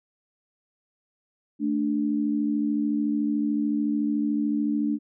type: tone pair together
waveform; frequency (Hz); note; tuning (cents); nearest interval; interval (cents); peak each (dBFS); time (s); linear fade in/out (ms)
sine; 220 / 293.7; A3 / D4; 0 / 0; perfect fourth; 500; -26 / -24; 1.59-4.99; 50
effects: none

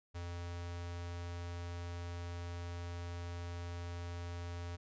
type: tone with notch filter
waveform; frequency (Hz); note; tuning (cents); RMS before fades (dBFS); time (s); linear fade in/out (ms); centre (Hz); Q
square; 86.7; F2; -12; -43; 0.14-4.77; 20; 190; 0.78
effects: resampled to 16000 Hz

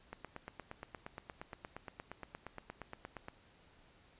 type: click train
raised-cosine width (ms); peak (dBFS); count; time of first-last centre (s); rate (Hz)
0.5; -29; 28; 0.13-3.284; 8.56
effects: pink hiss -65 dBFS RMS until 4.19 s + resampled to 8000 Hz

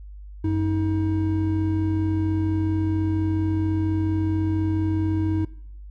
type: tone pair together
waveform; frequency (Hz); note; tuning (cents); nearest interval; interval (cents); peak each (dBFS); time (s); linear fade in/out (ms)
triangle; 94.33 / 317.3; F#2 / D#4; +34 / +34; octave + major sixth; 2100; -21; 0.44-5.45; 5
effects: noise-tail reverb RT60 0.7 s tail -20 dB re dry + added 50 Hz sine -37 dBFS peak until 5.9 s

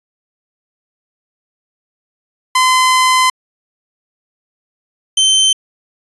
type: tone pair in turn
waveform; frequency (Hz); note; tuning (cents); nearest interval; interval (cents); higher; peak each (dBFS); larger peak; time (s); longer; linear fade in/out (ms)
sawtooth; 1026 / 3098; C6 / G7; -34 / -21; octave + perfect fifth; 1913; second; -5; neither; 2.55-3.3 / 5.17-5.53; first; 5
effects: resampled to 24000 Hz

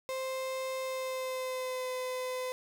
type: tone with pitch glide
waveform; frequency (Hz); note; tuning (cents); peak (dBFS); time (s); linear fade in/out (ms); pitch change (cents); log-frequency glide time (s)
35% pulse; 523.3 to 508.7; C5 to C5; 0 to -49; -32; 0.09-2.52; 0; -49; 0.81-1.9
effects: none

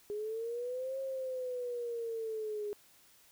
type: linear two-way sweep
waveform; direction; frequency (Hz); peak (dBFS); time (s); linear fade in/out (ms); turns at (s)
sine; up then down; 410.7 to 539 to 410.7; -35; 0.1-2.73; 0; 0.99
effects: white hiss -63 dBFS RMS until 3.31 s

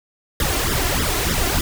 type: noise with flanger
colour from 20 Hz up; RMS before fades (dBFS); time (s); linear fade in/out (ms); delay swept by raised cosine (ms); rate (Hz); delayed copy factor
pink; -20; 0.4-1.61; 2; 0.56 to 2.96; 3.3; +0.9
effects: none

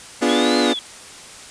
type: chord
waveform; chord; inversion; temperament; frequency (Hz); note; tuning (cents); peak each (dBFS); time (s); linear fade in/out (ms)
30% pulse; B diminished seventh; none; equal; 246.9 / 293.7 / 349.2 / 415.3; B3 / D4 / F4 / Ab4; 0 / 0 / 0 / 0; -17 / -18 / -19 / -21; 0.21-0.74; 20
type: linear two-way sweep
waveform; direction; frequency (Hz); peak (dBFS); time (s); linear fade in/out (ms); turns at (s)
sine; up then down; 3304 to 4186 to 3304; -24; 0.29-0.79; 0; 0.58
effects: white hiss -39 dBFS RMS until 1.5 s + resampled to 22050 Hz

